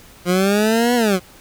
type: linear two-way sweep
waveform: 20% pulse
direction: up then down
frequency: 174.61 to 246.9 to 174.61 Hz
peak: -9 dBFS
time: 0.25-1.2 s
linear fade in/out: 50 ms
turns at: 0.95 s
effects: pink hiss -45 dBFS RMS until 1.4 s